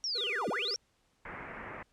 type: linear two-way sweep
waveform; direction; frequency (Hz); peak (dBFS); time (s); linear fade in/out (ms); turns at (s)
sine; down then up; 5720 to 155.56 to 5720; -31; 0.04-0.76; 0; 0.49
type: tone with vibrato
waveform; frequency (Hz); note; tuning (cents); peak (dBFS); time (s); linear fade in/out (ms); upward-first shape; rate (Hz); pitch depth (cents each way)
square; 440; A4; 0; -40; 0.15-0.75; 5; square; 17; 160
type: low-pass noise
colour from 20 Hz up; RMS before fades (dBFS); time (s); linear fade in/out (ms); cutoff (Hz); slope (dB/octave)
white; -44; 1.25-1.83; 5; 2200; 48
effects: pink hiss -72 dBFS RMS until 1.92 s + low-pass 9000 Hz 12 dB/octave